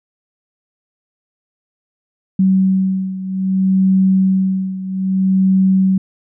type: beating tone pair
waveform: sine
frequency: 189.6 / 190.22 Hz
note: F#3 / F#3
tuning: +43 / +48 cents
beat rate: 0.62 Hz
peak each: -13 / -17 dBFS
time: 2.39-5.98 s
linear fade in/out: 5 ms
effects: none